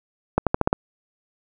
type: accelerating click train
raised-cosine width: 1 ms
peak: -3 dBFS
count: 6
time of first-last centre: 0.38-0.729 s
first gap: 87 ms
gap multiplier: 0.89
effects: none